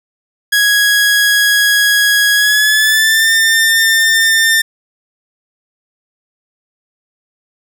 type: tone with pitch glide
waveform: sawtooth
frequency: 1661.2 to 1801.1 Hz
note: G#6 to A6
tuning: 0 to +40 cents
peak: -5 dBFS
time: 0.52-4.62 s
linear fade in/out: 10 ms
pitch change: +140 cents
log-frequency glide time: 2.34-3.31 s
effects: none